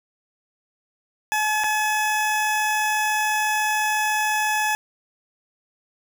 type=tone with dropouts; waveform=20% pulse; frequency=854 Hz; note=G#5; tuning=48 cents sharp; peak=-15 dBFS; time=1.32-4.75 s; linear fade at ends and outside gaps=0 ms; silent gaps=1.637-1.642 s; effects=none